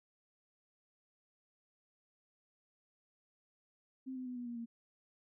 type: tone with pitch steps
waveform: sine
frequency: 261.6 / 255.5 / 249.5 / 243.7 / 238 / 232.4 Hz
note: C4 / C4 / B3 / B3 / A#3 / A#3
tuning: 0 / -41 / +18 / -23 / +36 / -5 cents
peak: -40 dBFS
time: 4.06-4.66 s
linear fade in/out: 20 ms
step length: 100 ms
effects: none